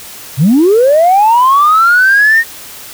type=linear sweep; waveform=sine; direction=up; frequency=116.7 to 1864.7 Hz; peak=-3 dBFS; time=0.37-2.44 s; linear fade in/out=50 ms; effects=tanh soft clip ceiling -1 dBFS + white hiss -30 dBFS RMS until 2.93 s